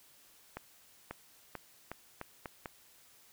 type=accelerating click train; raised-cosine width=0.5 ms; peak=-25 dBFS; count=7; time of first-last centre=0.57-2.658 s; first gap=540 ms; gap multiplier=0.82; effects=white hiss -62 dBFS RMS until 3.32 s